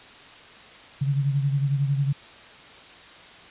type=beating tone pair; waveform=sine; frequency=138.59 / 149.59 Hz; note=C#3 / D3; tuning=0 / +32 cents; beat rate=11 Hz; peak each=-21 / -29 dBFS; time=1.01-2.13 s; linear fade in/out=10 ms; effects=white hiss -46 dBFS RMS until 3.5 s + resampled to 8000 Hz